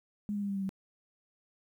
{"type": "tone with pitch steps", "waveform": "sine", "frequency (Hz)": [207, 203.9, 200.9, 197.88, 194.93, 192.03], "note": ["G#3", "G#3", "G3", "G3", "G3", "G3"], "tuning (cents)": [-5, -32, 43, 17, -9, -35], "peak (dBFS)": -31, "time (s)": [0.29, 0.692], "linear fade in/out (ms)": 0, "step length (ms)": 67, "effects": ["11-bit"]}